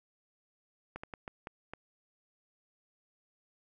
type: slowing click train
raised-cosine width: 0.5 ms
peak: -26 dBFS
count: 6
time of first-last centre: 0.96-1.736 s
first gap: 75 ms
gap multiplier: 1.37
effects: none